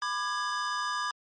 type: chord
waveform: square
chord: G# diminished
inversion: first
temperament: just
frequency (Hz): 996.7 / 1196.1 / 1661.2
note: B5 / D6 / G#6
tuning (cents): +16 / +31 / 0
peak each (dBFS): -36 / -33 / -35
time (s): 0.02-1.11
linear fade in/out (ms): 2
effects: MP3 32 kbps